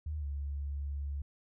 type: tone with pitch glide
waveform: sine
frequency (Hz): 76.4 to 70.87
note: D#2 to C#2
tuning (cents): -31 to +39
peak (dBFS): -34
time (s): 0.06-1.22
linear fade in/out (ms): 5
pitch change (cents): -130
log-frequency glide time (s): 0.19-0.25
effects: none